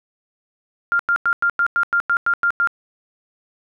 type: tone bursts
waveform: sine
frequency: 1396.9 Hz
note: F6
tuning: in tune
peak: -14 dBFS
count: 11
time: 0.92-2.673 s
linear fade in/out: 0 ms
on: 73 ms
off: 95 ms
effects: none